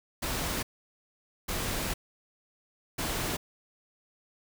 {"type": "noise bursts at uneven times", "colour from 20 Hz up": "pink", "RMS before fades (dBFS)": -32, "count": 3, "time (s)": [[0.22, 0.63], [1.48, 1.94], [2.98, 3.37]], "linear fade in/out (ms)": 10, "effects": []}